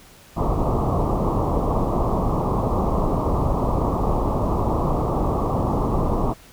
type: low-pass noise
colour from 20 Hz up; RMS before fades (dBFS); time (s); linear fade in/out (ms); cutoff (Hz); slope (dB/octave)
pink; -21; 0.36-6.34; 20; 1200; 96
effects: pink hiss -48 dBFS RMS until 6.52 s